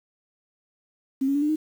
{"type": "tone with pitch steps", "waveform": "sine", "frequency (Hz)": [267.8, 277.7, 288, 298.7, 309.8], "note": ["C4", "C#4", "D4", "D4", "D#4"], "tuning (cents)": [40, 3, -34, 29, -7], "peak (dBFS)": -20, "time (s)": [1.21, 1.56], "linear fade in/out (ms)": 10, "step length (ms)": 70, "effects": ["8-bit"]}